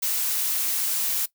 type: noise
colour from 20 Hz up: blue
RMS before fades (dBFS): -25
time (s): 0.02-1.26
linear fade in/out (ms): 10
effects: noise-tail reverb RT60 0.1 s tail -18 dB re dry